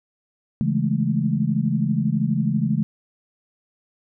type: chord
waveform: sine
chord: A major seventh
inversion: first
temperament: equal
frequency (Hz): 138.59 / 164.81 / 207.7 / 220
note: C#3 / E3 / G#3 / A3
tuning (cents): 0 / 0 / 0 / 0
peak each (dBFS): -24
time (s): 0.61-2.83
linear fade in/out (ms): 0
effects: none